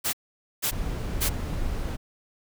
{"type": "noise bursts", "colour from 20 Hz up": "white", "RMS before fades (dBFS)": -26, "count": 3, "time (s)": [0.04, 1.296], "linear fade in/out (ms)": 20, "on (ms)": 92, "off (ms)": 490}
{"type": "noise", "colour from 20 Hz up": "brown", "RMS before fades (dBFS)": -29, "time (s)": [0.71, 1.97], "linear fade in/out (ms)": 20}
{"effects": []}